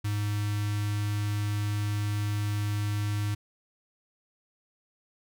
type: tone with notch filter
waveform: square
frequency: 103.83 Hz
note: G#2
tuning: in tune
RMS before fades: -29 dBFS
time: 0.04-3.35 s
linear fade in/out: 10 ms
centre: 570 Hz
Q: 0.6
effects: none